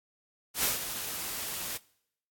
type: noise with ADSR envelope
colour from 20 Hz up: white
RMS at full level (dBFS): -26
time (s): 0.54-1.78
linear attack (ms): 100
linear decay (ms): 150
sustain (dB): -10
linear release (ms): 16
effects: noise-tail reverb RT60 0.7 s tail -22 dB re dry + AAC 64 kbps